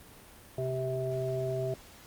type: harmonic tone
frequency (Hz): 130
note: C3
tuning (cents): -11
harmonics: 1 / 3 / 5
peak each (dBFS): -34 / -34 / -34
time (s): 0.58-1.74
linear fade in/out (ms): 2
effects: pink hiss -53 dBFS RMS until 2.06 s + Opus 32 kbps